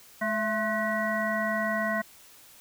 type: harmonic tone with a mistuned harmonic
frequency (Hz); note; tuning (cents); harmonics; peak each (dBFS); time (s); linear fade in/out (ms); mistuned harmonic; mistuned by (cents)
213.7; G#3; +50; 1 / 3 / 5 / 7 / 9; -32 / -30 / -34 / -34 / -31; 0.21-2.02; 10; 3; +68
effects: white hiss -53 dBFS RMS until 2.6 s